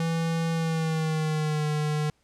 square tone with pitch glide, 164.81 to 151.13 Hz, E3 to D3, 0 to +50 cents, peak -25 dBFS, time 0-2.1 s, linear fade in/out 2 ms, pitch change -150 cents, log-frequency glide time 0.52-1.66 s, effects pink hiss -68 dBFS RMS until 2.23 s + low-pass 9000 Hz 12 dB/octave

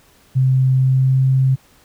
sine tone with pitch glide, 130.81 to 132.25 Hz, C3 to C3, 0 to +19 cents, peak -11 dBFS, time 0.35-1.56 s, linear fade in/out 20 ms, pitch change +19 cents, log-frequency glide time 0.74-1.27 s, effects pink hiss -52 dBFS RMS until 1.84 s

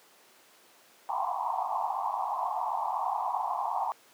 pink band-pass noise, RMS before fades -31 dBFS, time 1.09-3.92 s, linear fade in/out 0 ms, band 700 to 1100 Hz, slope 96 dB/octave, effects pink hiss -58 dBFS RMS until 4.13 s + high-pass 400 Hz 12 dB/octave

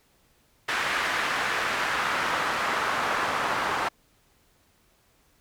pink noise with band-pass filter sweep, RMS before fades -27 dBFS, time 0.68-3.89 s, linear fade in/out 10 ms, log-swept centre 1700 to 1100 Hz, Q 1.4, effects pink hiss -64 dBFS RMS until 5.4 s

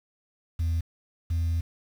sine tone pair in turn, 82.41 / 83.13 Hz, E2 / E2, 0 / +15 cents, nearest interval unison, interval 15 cents, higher second, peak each -21 dBFS, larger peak neither, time 0.59-0.81 / 1.3-1.61 s, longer second, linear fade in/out 10 ms, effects tanh soft clip ceiling -22 dBFS + 8-bit

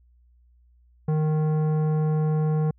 triangle tone with tanh clipping, 154.5 Hz, D#3, 12 cents flat, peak -22 dBFS, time 1.08-2.71 s, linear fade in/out 5 ms, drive 17 dB, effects added 60 Hz sine -55 dBFS peak until 2.78 s

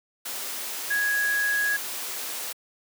sine tone in noise, 1661.2 Hz, G#6, in tune, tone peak -22 dBFS, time 0.9-1.77 s, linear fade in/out 10 ms, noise white, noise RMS -33 dBFS, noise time 0.25-2.53 s, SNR +8 dB, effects high-pass 300 Hz 12 dB/octave

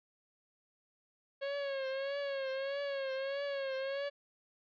45% pulse tone with vibrato, 548 Hz, C#5, 20 cents flat, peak -35 dBFS, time 1.41-4.1 s, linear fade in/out 20 ms, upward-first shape triangle, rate 1.6 Hz, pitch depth 71 cents each way, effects resampled to 11025 Hz

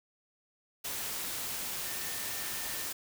sine tone in noise, 1802 Hz, A6, 41 cents sharp, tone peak -48 dBFS, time 1.85-2.86 s, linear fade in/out 10 ms, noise white, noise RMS -37 dBFS, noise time 0.84-2.93 s, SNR -14 dB, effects none

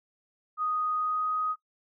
sine tone with pitch glide, 1244 to 1252.7 Hz, D#6 to D#6, -1 to +11 cents, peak -26 dBFS, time 0.57-1.56 s, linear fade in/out 50 ms, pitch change +12 cents, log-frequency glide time 0.95-1.33 s, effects noise-tail reverb RT60 0.1 s tail -21 dB re dry

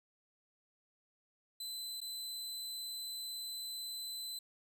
sawtooth tone with dropouts, 4031 Hz, B7, 35 cents sharp, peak -38 dBFS, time 1.6-4.39 s, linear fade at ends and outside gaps 5 ms, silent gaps 2.005-2.014 s, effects none

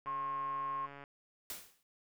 click train, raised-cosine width 0.5 ms, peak -35 dBFS, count 139, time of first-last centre 0.06-1.039 s, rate 141 Hz
sine tone, 1075 Hz, C6, 47 cents sharp, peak -35 dBFS, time 0.06-0.87 s, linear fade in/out 20 ms
white noise with exponential decay, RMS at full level -40 dBFS, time 1.5-1.83 s, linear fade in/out 1 ms, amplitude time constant 71 ms
effects none

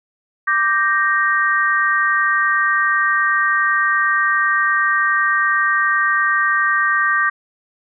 sine chord, G minor, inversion second, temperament equal, 1174.7 / 1568 / 1864.7 Hz, D6 / G6 / Bb6, 0 / 0 / 0 cents, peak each -18 dBFS, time 0.47-7.3 s, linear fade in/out 10 ms, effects none

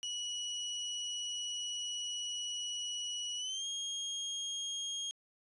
30% pulse tone with pitch glide, 2929 to 3250 Hz, F#7 to G#7, -18 to -38 cents, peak -34 dBFS, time 0.03-5.11 s, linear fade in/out 0 ms, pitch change +180 cents, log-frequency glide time 3.37-3.66 s, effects resampled to 24000 Hz

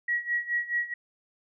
sine tone with tremolo, 1914 Hz, A#6, 45 cents sharp, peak -23 dBFS, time 0.08-0.94 s, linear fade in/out 5 ms, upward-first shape sine, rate 4.7 Hz, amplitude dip 85%, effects none

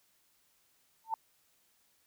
sine tone with exponential growth, 894 Hz, A5, 27 cents sharp, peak -26 dBFS, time 1.04-1.14 s, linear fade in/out 2 ms, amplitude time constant 20 ms, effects white hiss -71 dBFS RMS until 2.06 s

